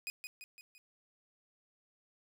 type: tone with echo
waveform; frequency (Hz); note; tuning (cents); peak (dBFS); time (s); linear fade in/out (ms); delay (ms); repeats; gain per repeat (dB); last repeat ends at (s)
sawtooth; 2489; D#7; 0; -34; 0.07-0.1; 0; 170; 4; -5; 0.78
effects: none